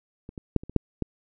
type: clicks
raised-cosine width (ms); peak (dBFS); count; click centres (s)
3; -26 / -24 / -7 / -26 / -25 / -6 / -13; 7; 0.291 / 0.378 / 0.563 / 0.635 / 0.696 / 0.763 / 1.023
effects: none